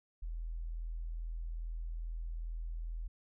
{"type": "tone", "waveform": "sine", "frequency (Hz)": 41.2, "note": "E1", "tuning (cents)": 0, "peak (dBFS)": -37, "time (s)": [0.22, 3.08], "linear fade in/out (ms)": 10, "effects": []}